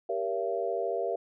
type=chord; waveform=sine; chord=G diminished seventh; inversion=none; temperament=just; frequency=392 / 470.4 / 564.5 / 677.4 Hz; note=G4 / Bb4 / Db5 / Fb5; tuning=0 / +16 / +31 / +47 cents; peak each=-34 / -33 / -36 / -32 dBFS; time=0.09-1.16 s; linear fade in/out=5 ms; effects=none